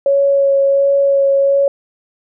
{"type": "tone with vibrato", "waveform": "sine", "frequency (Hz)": 554.4, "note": "C#5", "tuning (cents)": 0, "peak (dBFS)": -9, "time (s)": [0.06, 1.68], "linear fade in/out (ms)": 2, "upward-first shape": "sine", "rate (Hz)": 1.4, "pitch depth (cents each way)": 11, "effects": []}